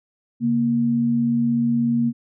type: tone pair together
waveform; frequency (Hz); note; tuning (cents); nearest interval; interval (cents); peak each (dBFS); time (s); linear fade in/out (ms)
sine; 138.59 / 235.2; C#3 / A#3; 0 / +16; major sixth; 916; -27 / -17; 0.4-2.13; 50
effects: none